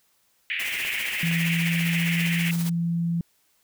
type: band-pass noise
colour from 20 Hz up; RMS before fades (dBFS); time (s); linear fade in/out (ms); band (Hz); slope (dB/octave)
pink; -29; 0.5-2.51; 0; 1900 to 2900; 48
type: noise with tremolo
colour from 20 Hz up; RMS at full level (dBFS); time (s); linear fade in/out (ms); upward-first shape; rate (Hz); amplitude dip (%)
white; -34; 0.59-2.7; 10; sine; 15; 55
type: clicks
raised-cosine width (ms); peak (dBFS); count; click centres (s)
0.3; -20; 2; 0.85 / 1.313
type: tone with pitch glide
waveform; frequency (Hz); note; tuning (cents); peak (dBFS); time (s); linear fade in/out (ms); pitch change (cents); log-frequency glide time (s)
sine; 167 to 169.23; E3 to E3; +23 to +46; -22; 1.23-3.21; 2; +23; 1.39-2.24
effects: white hiss -66 dBFS RMS until 3.63 s